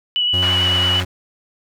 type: tone with vibrato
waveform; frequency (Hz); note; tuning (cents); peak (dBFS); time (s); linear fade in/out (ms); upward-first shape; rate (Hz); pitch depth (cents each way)
sine; 2945; F#7; -9; -15; 0.16-1; 0; square; 8.9; 14
type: tone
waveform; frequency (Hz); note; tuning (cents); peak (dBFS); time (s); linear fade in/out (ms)
40% pulse; 91.1; F#2; -26; -20; 0.33-1.05; 10
type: band-pass noise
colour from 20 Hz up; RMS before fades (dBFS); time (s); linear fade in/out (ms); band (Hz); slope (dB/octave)
white; -27; 0.42-1.03; 5; 720 to 2200; 12
effects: none